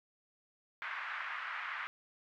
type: band-pass noise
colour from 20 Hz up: white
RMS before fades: -41 dBFS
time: 0.82-1.87 s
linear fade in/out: 0 ms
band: 1100 to 2000 Hz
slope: 24 dB/octave
effects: none